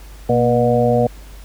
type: harmonic tone with a mistuned harmonic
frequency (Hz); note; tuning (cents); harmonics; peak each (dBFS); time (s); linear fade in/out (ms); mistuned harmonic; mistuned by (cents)
121.1; B2; -34; 1 / 2 / 4 / 5 / 6; -19 / -19 / -16 / -19 / -20; 0.29-1.07; 5; 2; -50
effects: added 50 Hz sine -35 dBFS peak until 1.44 s + pink hiss -45 dBFS RMS until 1.44 s